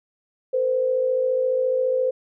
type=tone pair together; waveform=sine; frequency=460 / 514.5 Hz; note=A#4 / C5; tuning=-23 / -29 cents; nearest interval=major second; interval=194 cents; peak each=-27 / -19 dBFS; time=0.53-2.11 s; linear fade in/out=10 ms; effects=none